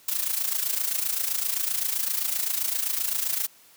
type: noise with amplitude modulation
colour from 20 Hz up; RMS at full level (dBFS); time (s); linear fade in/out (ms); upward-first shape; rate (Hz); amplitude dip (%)
blue; -24; 0.08-3.47; 5; sine; 27.7; 70
effects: white hiss -55 dBFS RMS until 3.76 s + high-pass 100 Hz 12 dB/octave